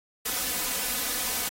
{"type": "noise with comb filter", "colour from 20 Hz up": "white", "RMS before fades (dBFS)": -29, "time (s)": [0.25, 1.49], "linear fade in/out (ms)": 10, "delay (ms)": 4, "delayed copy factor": 0.9, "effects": ["AAC 48 kbps"]}